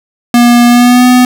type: tone with pitch glide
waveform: square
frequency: 239.8 to 249.6 Hz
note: A#3 to B3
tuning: +49 to +19 cents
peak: -3 dBFS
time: 0.34-1.25 s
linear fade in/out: 2 ms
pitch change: +70 cents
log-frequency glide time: 0.67-1.06 s
effects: none